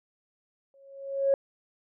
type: tone with exponential growth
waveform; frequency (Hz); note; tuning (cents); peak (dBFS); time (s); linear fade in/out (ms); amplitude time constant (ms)
sine; 549; C#5; -17; -17; 0.74-1.34; 1; 130
effects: tanh soft clip ceiling -13 dBFS